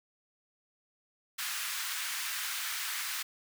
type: high-pass noise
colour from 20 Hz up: pink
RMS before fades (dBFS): -36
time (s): 1.38-3.23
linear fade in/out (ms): 10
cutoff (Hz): 1300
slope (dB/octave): 24
effects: none